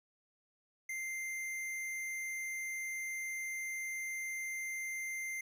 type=tone with hard clipping; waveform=sine; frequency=2091 Hz; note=C7; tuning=2 cents flat; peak=-39 dBFS; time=0.89-5.41 s; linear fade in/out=5 ms; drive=15 dB; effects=none